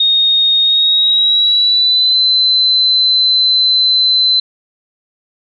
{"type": "tone with pitch glide", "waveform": "sine", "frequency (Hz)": [3714, 4050], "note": ["A#7", "B7"], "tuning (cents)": [-7, 43], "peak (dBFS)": -8, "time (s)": [0, 4.4], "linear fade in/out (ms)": 5, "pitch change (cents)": 150, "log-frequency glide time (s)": [0.62, 2.17], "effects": []}